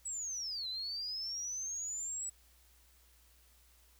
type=linear two-way sweep; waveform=sine; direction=down then up; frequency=7902 to 3951 to 7902 Hz; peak=-37 dBFS; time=0.05-2.3 s; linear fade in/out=10 ms; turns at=0.68 s; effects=added 60 Hz sine -65 dBFS peak until 3.99 s + white hiss -67 dBFS RMS until 3.99 s